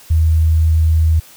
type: tone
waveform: sine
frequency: 80 Hz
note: D#2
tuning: 49 cents sharp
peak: -9 dBFS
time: 0.1-1.2 s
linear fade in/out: 10 ms
effects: white hiss -42 dBFS RMS until 1.36 s